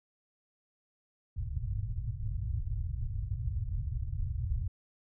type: low-pass noise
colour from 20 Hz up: white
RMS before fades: -34 dBFS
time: 1.36-4.68 s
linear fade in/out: 5 ms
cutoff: 120 Hz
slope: 48 dB/octave
effects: none